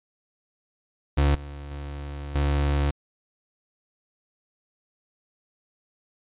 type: tone with level steps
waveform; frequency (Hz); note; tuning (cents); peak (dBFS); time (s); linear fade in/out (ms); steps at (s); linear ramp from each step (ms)
35% pulse; 71.6; D2; -43; -16 / -34 / -31 / -19; 1.17-2.91; 10; 1.35 / 1.71 / 2.35; 2
effects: resampled to 8000 Hz